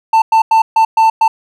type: tone bursts at uneven times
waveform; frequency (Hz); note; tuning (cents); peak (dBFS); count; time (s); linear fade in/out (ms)
triangle; 891; A5; +22; -4; 6; 0.13-0.22 / 0.32-0.42 / 0.51-0.62 / 0.76-0.85 / 0.97-1.1 / 1.21-1.28; 5
effects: none